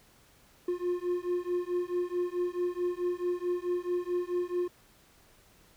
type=beating tone pair; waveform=triangle; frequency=352.9 / 357.5 Hz; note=F4 / F4; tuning=+18 / +41 cents; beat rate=4.6 Hz; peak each=-30 dBFS; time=0.68-4.68 s; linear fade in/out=5 ms; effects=pink hiss -61 dBFS RMS until 5.76 s